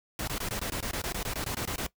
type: noise bursts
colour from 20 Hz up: pink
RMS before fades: -33 dBFS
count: 16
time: 0.19-1.866 s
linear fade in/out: 2 ms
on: 86 ms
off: 20 ms
effects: noise-tail reverb RT60 0.1 s tail -19 dB re dry